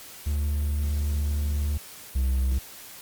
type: tone pair in turn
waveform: triangle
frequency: 73.42 / 65.07 Hz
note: D2 / C2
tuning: 0 / -9 cents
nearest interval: major second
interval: 209 cents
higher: first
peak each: -21 / -19 dBFS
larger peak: second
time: 0.26-1.78 / 2.15-2.59 s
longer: first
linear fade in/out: 10 ms
effects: white hiss -44 dBFS RMS until 3.01 s + Opus 48 kbps